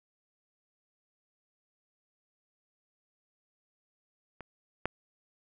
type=clicks; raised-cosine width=0.5 ms; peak=-28 / -14 dBFS; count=2; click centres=4.407 / 4.856 s; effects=none